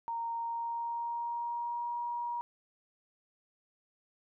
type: tone with pitch glide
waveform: sine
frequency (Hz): 927 to 953.1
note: A#5 to A#5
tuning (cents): -10 to +38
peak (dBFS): -33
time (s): 0.08-2.41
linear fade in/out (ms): 0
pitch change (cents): +48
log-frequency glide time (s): 0.34-1.97
effects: none